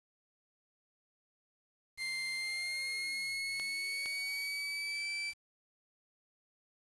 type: tone with pitch glide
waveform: 30% pulse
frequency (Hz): 2095 to 2325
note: C7 to D7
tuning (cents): +2 to -18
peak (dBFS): -33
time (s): 1.97-5.34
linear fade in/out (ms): 50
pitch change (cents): +180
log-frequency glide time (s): 2.36-5.1
type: clicks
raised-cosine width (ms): 0.2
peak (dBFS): -26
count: 2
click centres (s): 3.598 / 4.059
effects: resampled to 24000 Hz + 9-bit